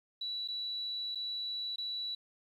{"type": "tone with dropouts", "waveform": "sine", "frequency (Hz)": 3937, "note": "B7", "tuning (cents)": -6, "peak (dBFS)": -35, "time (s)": [0.21, 2.15], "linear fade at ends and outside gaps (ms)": 5, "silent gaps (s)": [[0.477, 0.484], [1.149, 1.155], [1.76, 1.781]], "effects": ["11-bit"]}